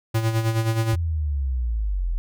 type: tone with tremolo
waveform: square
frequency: 112.4 Hz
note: A2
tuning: 37 cents sharp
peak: -18 dBFS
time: 0.14-0.96 s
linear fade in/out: 10 ms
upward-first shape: sine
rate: 9.5 Hz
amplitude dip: 60%
type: linear sweep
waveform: sine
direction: down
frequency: 87.31 to 38.89 Hz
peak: -21 dBFS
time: 0.93-2.18 s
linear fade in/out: 0 ms
effects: none